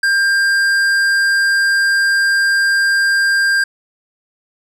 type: tone with tanh clipping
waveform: sine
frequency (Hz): 1595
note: G6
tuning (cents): +30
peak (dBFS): -13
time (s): 0.03-3.64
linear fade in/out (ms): 5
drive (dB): 12
effects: none